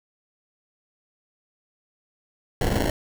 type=noise with sample-and-hold; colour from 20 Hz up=pink; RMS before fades=-23 dBFS; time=2.61-2.9 s; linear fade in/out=2 ms; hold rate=1225 Hz; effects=none